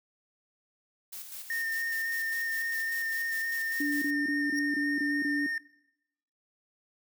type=noise with tremolo; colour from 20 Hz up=blue; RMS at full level=-41 dBFS; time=1.12-4.11 s; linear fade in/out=10 ms; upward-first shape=square; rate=5 Hz; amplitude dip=45%
type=tone with vibrato; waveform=triangle; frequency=1824 Hz; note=A#6; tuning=38 cents flat; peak=-28 dBFS; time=1.5-5.58 s; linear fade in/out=2 ms; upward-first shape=square; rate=3.6 Hz; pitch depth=11 cents each way
type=tone bursts; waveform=sine; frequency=290 Hz; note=D4; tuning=22 cents flat; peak=-28 dBFS; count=7; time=3.8-5.466 s; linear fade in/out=5 ms; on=220 ms; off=21 ms
type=tone with exponential growth; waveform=40% pulse; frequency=5588 Hz; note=F8; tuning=in tune; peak=-31 dBFS; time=4.49-4.59 s; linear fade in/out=1 ms; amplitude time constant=21 ms
effects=noise-tail reverb RT60 0.9 s tail -22 dB re dry